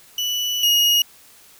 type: tone pair in turn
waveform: 35% pulse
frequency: 2960 / 2877 Hz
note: F#7 / F#7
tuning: 0 / -49 cents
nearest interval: unison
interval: 49 cents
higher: first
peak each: -19 / -12 dBFS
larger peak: second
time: 0.18-0.63 / 0.63-1.02 s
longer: first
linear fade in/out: 2 ms
effects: white hiss -49 dBFS RMS until 1.59 s